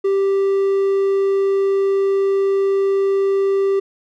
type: tone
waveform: triangle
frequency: 392 Hz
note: G4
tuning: in tune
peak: -12 dBFS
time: 0.04-3.8 s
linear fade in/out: 10 ms
effects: none